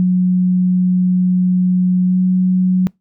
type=tone with pitch glide; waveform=sine; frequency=182.2 to 184.1 Hz; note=F#3 to F#3; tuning=-26 to -8 cents; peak=-10 dBFS; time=0-2.87 s; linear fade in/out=0 ms; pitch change=+18 cents; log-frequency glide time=2.05-2.19 s; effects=noise-tail reverb RT60 0.2 s tail -26 dB re dry